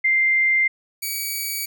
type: tone pair in turn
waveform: sine / 5% pulse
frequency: 2093 / 2278 Hz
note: C7 / C#7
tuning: 0 / +47 cents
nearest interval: minor second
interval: 147 cents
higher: second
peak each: -15 dBFS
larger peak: neither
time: 0.04-0.68 / 1.02-1.66 s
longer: neither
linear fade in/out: 10 ms
effects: none